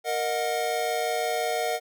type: chord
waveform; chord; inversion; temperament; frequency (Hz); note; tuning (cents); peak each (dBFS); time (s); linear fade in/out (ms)
square; D# minor; second; equal with one note detuned; 466.2 / 622.3 / 728.1; A#4 / D#5 / F#5; 0 / 0 / -28; -31 / -31 / -29; 0.04-1.8; 50
effects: none

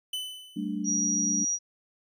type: tone with exponential decay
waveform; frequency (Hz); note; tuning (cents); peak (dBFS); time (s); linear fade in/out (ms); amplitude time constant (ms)
45% pulse; 3012; F#7; +30; -28; 0.13-0.87; 5; 160
type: chord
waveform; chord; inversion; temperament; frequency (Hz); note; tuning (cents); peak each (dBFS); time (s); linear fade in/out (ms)
sine; G suspended second; none; equal with one note detuned; 192.08 / 220 / 293.7; G3 / A3 / D4; -35 / 0 / 0; -33; 0.56-1.45; 10
type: tone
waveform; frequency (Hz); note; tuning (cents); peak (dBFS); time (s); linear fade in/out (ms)
sine; 5760; F#8; -47; -25; 0.84-1.59; 50
effects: resampled to 32000 Hz

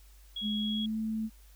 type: tone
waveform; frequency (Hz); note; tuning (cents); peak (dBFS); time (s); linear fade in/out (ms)
sine; 3322; G#7; 0; -34; 0.36-0.86; 5
type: tone with pitch glide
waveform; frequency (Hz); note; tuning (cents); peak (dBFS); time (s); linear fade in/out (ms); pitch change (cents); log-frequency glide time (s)
sine; 211.7 to 219.9; G#3 to A3; +33 to -1; -30; 0.41-1.3; 50; +66; 0.57-0.98
effects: added 50 Hz sine -53 dBFS peak until 1.55 s + white hiss -63 dBFS RMS until 1.55 s

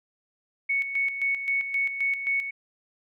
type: tone with tremolo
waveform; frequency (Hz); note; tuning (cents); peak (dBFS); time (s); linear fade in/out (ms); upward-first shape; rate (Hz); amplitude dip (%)
sine; 2217; C#7; 0; -22; 0.69-2.51; 10; square; 3.8; 60
effects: none

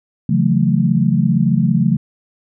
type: chord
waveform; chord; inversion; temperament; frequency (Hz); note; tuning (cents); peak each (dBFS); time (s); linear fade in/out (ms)
sine; F# minor seventh; second; equal with one note detuned; 138.59 / 167.31 / 185 / 220; C#3 / E3 / F#3 / A3; 0 / +26 / 0 / 0; -17; 0.29-1.97; 5
effects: none

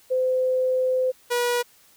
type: tone pair in turn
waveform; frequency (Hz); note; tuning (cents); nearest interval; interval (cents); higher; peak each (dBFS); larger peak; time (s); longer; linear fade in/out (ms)
sine / sawtooth; 513 / 484.2; C5 / B4; -34 / -34; minor second; 100; first; -19 / -17; second; 0.1-1.12 / 1.3-1.63; first; 20
effects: white hiss -56 dBFS RMS until 1.96 s

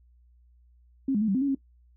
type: tone with pitch steps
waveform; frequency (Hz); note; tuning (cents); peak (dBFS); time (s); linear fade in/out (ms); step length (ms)
sine; 269.7 / 206.7 / 219.7 / 193.8 / 260.4 / 280.8 / 271.1; C#4 / G#3 / A3 / G3 / C4 / C#4 / C#4; -47 / -8 / -2 / -20 / -8 / +22 / -38; -22; 1.08-1.549; 5; 67
effects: noise-tail reverb RT60 0.1 s tail -18 dB re dry + added 60 Hz sine -56 dBFS peak until 1.96 s

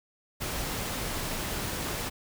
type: noise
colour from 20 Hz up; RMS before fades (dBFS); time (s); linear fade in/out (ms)
pink; -33; 0.4-2.1; 20
effects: none

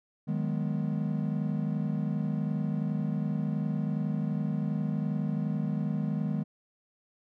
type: chord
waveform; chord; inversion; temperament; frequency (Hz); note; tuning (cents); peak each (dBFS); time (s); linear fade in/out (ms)
triangle; G# minor seventh; second; equal; 155.56 / 185 / 207.7 / 246.9; D#3 / F#3 / G#3 / B3; 0 / 0 / 0 / 0; -29 / -35 / -30 / -35; 0.27-6.44; 20
effects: none

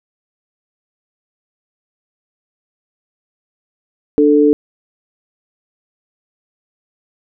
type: tone pair together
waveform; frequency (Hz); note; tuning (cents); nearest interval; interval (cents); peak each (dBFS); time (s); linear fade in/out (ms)
sine; 295.4 / 441.6; D4 / A4; +10 / +6; perfect fifth; 696; -10; 4.18-4.53; 0
effects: none

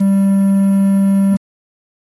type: tone with quantisation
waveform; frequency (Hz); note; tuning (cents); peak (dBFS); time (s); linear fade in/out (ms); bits
triangle; 196; G3; 0; -7; 0-1.37; 10; 6
effects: AAC 32 kbps

